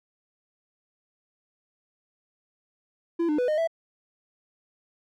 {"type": "tone with pitch steps", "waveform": "triangle", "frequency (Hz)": [337.4, 300.9, 495.1, 613, 659], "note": ["E4", "D4", "B4", "D#5", "E5"], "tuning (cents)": [40, 42, 4, -26, -1], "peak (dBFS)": -20, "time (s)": [3.19, 3.675], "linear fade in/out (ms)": 10, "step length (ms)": 97, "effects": []}